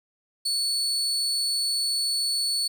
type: tone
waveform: 35% pulse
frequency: 4433 Hz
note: C#8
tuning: 1 cent flat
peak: -22 dBFS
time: 0.45-2.68 s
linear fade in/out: 10 ms
effects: 10-bit